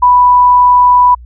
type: tone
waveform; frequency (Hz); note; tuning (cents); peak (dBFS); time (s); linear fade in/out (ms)
sine; 987.8; B5; 0; -3; 0.02-1.15; 10
effects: added 60 Hz sine -30 dBFS peak until 1.25 s